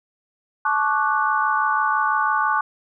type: chord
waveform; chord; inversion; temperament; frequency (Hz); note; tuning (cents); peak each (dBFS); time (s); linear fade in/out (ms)
sine; D major seventh; second; equal with one note detuned; 868.9 / 1108.7 / 1174.7 / 1480; A5 / C#6 / D6 / F#6; -22 / 0 / 0 / 0; -23; 0.65-2.61; 5
effects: none